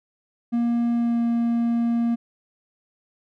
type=tone with pitch glide; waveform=triangle; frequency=236 to 234.1 Hz; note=A#3 to A#3; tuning=+22 to +8 cents; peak=-17 dBFS; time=0.52-2.16 s; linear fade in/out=20 ms; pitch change=-14 cents; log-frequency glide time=0.94-1.21 s; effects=none